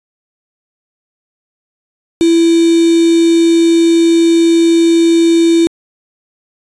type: tone with quantisation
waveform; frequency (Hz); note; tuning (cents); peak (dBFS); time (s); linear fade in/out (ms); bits
sine; 333.5; E4; +20; -6; 2.21-5.67; 0; 3
effects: resampled to 22050 Hz